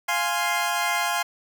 20% pulse chord, F minor, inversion none, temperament equal, 698.5 / 830.6 / 1046.5 Hz, F5 / Ab5 / C6, 0 / 0 / 0 cents, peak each -22 dBFS, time 0.08-1.23 s, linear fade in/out 10 ms, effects none

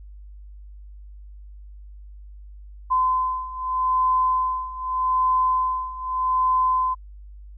sine beating tone pair, 1024 / 1024.82 Hz, C6 / C6, -38 / -36 cents, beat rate 0.82 Hz, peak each -24 / -21 dBFS, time 2.9-6.95 s, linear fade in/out 20 ms, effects added 50 Hz sine -39 dBFS peak until 7.57 s

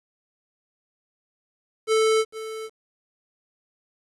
square tone with echo, 440 Hz, A4, in tune, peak -18 dBFS, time 1.87-2.25 s, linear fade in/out 50 ms, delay 450 ms, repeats 1, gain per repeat -14 dB, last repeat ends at 2.7 s, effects resampled to 24000 Hz + 9-bit

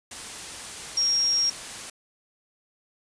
sine tone in noise, 5588 Hz, F8, in tune, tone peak -20 dBFS, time 0.97-1.5 s, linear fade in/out 5 ms, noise white, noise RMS -37 dBFS, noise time 0.11-1.9 s, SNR +14 dB, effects resampled to 22050 Hz

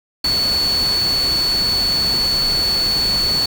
sine tone in noise, 4435 Hz, C#8, in tune, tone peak -15 dBFS, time 0.24-3.46 s, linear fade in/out 5 ms, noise pink, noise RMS -26 dBFS, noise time 0.24-3.46 s, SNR +8 dB, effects none

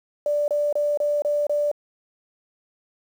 sine tone bursts, 587.3 Hz, D5, in tune, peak -19 dBFS, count 6, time 0.26-1.715 s, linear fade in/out 2 ms, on 220 ms, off 27 ms, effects 8-bit

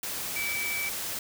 sine tone in noise, 2303 Hz, D7, 34 cents flat, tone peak -30 dBFS, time 0.36-0.89 s, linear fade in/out 2 ms, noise white, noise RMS -34 dBFS, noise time 0.03-1.19 s, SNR +1 dB, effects none

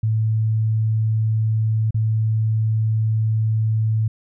sine tone with dropouts, 110 Hz, A2, in tune, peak -16 dBFS, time 0.03-4.08 s, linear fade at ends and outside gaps 5 ms, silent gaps 1.908-1.944 s, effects none

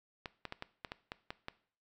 clicks, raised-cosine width 0.3 ms, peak -24 dBFS, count 9, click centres 0.258 / 0.453 / 0.524 / 0.624 / 0.848 / 0.919 / 1.119 / 1.305 / 1.484 s, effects noise-tail reverb RT60 0.5 s tail -18 dB re dry

